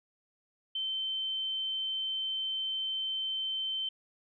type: tone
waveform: sine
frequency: 3093 Hz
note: G7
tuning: 24 cents flat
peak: -31 dBFS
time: 0.75-3.89 s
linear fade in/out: 5 ms
effects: none